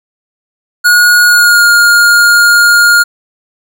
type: tone with pitch glide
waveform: square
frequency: 1446 to 1418.7 Hz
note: F#6 to F6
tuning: -40 to +27 cents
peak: -4 dBFS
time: 0.84-3.04 s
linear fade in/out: 20 ms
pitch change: -33 cents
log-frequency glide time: 1.27-1.67 s
effects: none